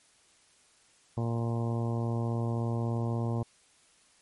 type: harmonic tone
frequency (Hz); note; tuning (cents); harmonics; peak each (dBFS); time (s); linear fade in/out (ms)
116.5; A#2; -1; 1 / 2 / 3 / 4 / 5 / 6 / 7 / 8 / 9; -29 / -35 / -39 / -41 / -43 / -45 / -46 / -47 / -48; 1.17-3.43; 5
effects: white hiss -63 dBFS RMS until 4.21 s + MP3 48 kbps